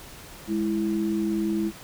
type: tone pair together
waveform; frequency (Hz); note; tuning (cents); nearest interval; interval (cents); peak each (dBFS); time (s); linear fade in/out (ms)
sine; 207.7 / 329.7; G#3 / E4; 0 / 0; minor sixth; 800; -26 / -25; 0.47-1.72; 50
effects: pink hiss -44 dBFS RMS until 1.83 s